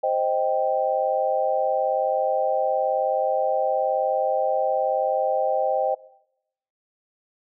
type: chord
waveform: sine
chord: C minor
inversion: none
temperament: equal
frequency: 523.3 / 622.3 / 784 Hz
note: C5 / Eb5 / G5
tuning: 0 / 0 / 0 cents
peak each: -24 dBFS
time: 0.03-5.95 s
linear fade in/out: 10 ms
effects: noise-tail reverb RT60 0.8 s tail -20 dB re dry